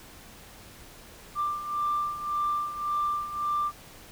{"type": "beating tone pair", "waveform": "sine", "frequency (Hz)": [1183, 1184.8], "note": ["D6", "D6"], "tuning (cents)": [12, 15], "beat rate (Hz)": 1.8, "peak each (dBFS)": [-32, -27], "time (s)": [1.35, 3.72], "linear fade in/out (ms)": 50, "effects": ["tanh soft clip ceiling -20 dBFS", "pink hiss -49 dBFS RMS until 4.11 s"]}